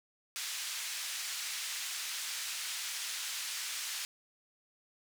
white band-pass noise, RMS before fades -39 dBFS, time 0.36-4.05 s, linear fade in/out 0 ms, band 1700 to 7300 Hz, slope 12 dB/octave, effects none

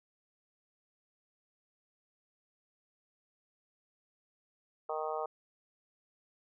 harmonic tone, 155.56 Hz, D#3, in tune, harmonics 3 / 4 / 5 / 6 / 7 / 8, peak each -39 / -39 / -39 / -44 / -43 / -43 dBFS, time 4.89-5.26 s, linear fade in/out 5 ms, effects none

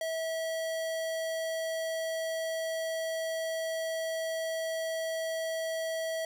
square tone, 649 Hz, E5, 27 cents flat, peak -32 dBFS, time 0.01-6.25 s, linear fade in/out 2 ms, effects none

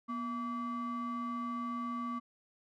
triangle ring-modulated tone, 453.6 Hz, A#4, 47 cents flat, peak -30 dBFS, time 0.08-2.2 s, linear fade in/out 20 ms, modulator 696 Hz, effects none

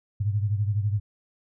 sine beating tone pair, 101.6 / 113.6 Hz, G#2 / A#2, -38 / -44 cents, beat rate 12 Hz, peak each -23 / -29 dBFS, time 0.2-1 s, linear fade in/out 10 ms, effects none

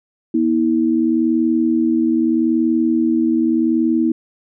sine tone pair together, 241.2 / 322 Hz, B3 / E4, -41 / -41 cents, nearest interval perfect fourth, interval 500 cents, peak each -17 / -15 dBFS, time 0.34-4.12 s, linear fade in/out 5 ms, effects none

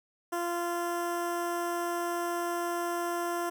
15% pulse tone with notch filter, 345.6 Hz, F4, 18 cents flat, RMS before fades -32 dBFS, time 0.32-3.5 s, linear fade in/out 10 ms, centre 3900 Hz, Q 0.97, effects none

